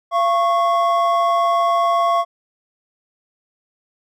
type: tone pair together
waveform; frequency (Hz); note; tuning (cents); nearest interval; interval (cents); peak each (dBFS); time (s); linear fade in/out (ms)
triangle; 685 / 1102.3; F5 / C#6; -34 / -10; minor sixth; 824; -15; 0.11-2.25; 50
effects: none